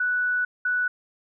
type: tone pair in turn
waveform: sine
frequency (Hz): 1480 / 1480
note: F#6 / F#6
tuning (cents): 0 / 0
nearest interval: unison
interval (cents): 0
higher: neither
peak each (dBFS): -21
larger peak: neither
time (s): 0-0.45 / 0.65-0.88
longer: first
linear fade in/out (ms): 5
effects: none